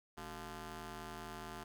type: ring-modulated tone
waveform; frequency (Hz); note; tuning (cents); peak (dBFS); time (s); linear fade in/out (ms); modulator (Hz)
10% pulse; 164.81; E3; 0; -34; 0.17-1.64; 10; 540
effects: none